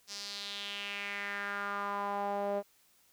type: tone with band-pass filter sweep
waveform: sawtooth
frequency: 201.8 Hz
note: G#3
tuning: 49 cents flat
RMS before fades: -37 dBFS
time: 0.07-2.63 s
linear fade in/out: 50 ms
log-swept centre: 5500 to 580 Hz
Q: 3.4
effects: white hiss -67 dBFS RMS until 3.12 s